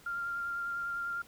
sine tone with vibrato, 1392 Hz, F6, 6 cents flat, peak -33 dBFS, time 0.06-1.22 s, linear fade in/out 5 ms, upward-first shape triangle, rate 10 Hz, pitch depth 16 cents each way, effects pink hiss -58 dBFS RMS until 1.27 s

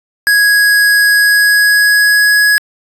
square tone with pitch glide, 1661.2 to 1674.7 Hz, G#6 to G#6, 0 to +14 cents, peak -7 dBFS, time 0.27-2.58 s, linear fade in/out 0 ms, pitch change +14 cents, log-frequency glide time 1.08-2.46 s, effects resampled to 32000 Hz

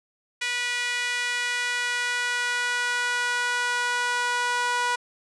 sawtooth tone with high-pass filter sweep, 487.6 Hz, B4, 22 cents flat, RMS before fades -26 dBFS, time 0.41-4.96 s, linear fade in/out 10 ms, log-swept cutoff 2100 to 1100 Hz, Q 2.3, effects resampled to 22050 Hz + 9-bit

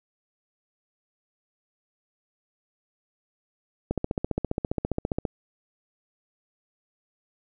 click train, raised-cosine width 2 ms, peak -12 dBFS, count 21, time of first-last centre 3.91-5.252 s, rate 14.9 Hz, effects none

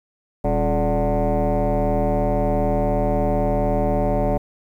sine tone with frequency modulation, 273.4 Hz, C#4, 24 cents flat, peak -15 dBFS, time 0.44-4.38 s, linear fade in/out 10 ms, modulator 156 Hz, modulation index 3.1, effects tanh soft clip ceiling -14 dBFS + 9-bit

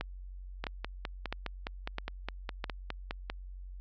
two click trains, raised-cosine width 0.3 ms, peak -18 / -19 dBFS, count 6 / 13, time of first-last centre 0.01-3.299 / 0.64-3.109 s, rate 1.52 / 4.86 Hz, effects added 46 Hz sine -42 dBFS peak until 3.8 s + low-pass 5000 Hz 12 dB/octave

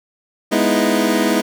25% pulse chord, E major seventh, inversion first, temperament equal, 207.7 / 246.9 / 311.1 / 329.6 Hz, G#3 / B3 / D#4 / E4, 0 / 0 / 0 / 0 cents, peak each -16 dBFS, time 0.51-1.42 s, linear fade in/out 20 ms, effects none

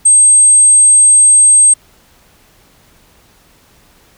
sine tone, 8400 Hz, C9, 6 cents sharp, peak -3 dBFS, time 0.05-1.74 s, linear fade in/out 10 ms, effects pink hiss -48 dBFS RMS until 4.17 s

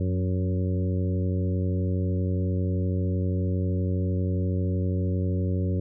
harmonic tone with a mistuned harmonic, 92.5 Hz, F#2, in tune, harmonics 1 / 2 / 3 / 4 / 5 / 6, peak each -24 / -30 / -34 / -36 / -38 / -40 dBFS, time 0-5.8 s, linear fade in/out 5 ms, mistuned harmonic 2, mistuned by -29 cents, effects none

